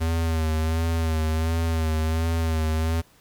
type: tone with vibrato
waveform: square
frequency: 80.7 Hz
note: E2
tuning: 36 cents flat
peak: -22 dBFS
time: 0-3.02 s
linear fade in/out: 20 ms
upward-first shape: sine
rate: 1.4 Hz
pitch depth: 43 cents each way
effects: pink hiss -57 dBFS RMS until 3.2 s